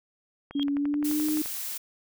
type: click train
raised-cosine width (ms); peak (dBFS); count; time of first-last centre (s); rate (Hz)
0.5; -25; 12; 0.51-1.458; 11.6
type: tone with exponential growth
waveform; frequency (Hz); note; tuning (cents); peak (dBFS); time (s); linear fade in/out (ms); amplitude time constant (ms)
sine; 3252; G#7; -37; -27; 0.51-0.63; 0; 26
type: tone with pitch glide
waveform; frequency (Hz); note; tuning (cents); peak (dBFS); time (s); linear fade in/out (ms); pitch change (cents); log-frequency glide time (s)
sine; 283.3 to 305.4; C#4 to D#4; +38 to -32; -24; 0.55-1.42; 5; +130; 0.74-1.26
type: noise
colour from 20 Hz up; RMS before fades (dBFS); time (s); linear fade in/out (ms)
blue; -34; 1.04-1.78; 10
effects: none